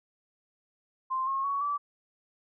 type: tone with pitch steps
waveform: sine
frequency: 1046.5 / 1082.2 / 1119 / 1157.1 Hz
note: C6 / C#6 / C#6 / D6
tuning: 0 / -42 / +16 / -26 cents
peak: -27 dBFS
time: 1.1-1.78 s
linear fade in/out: 20 ms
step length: 170 ms
effects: none